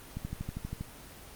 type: click train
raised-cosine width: 5 ms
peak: -23 dBFS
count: 9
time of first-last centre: 0.17-0.81 s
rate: 12.5 Hz
effects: pink hiss -49 dBFS RMS until 1.35 s + Opus 24 kbps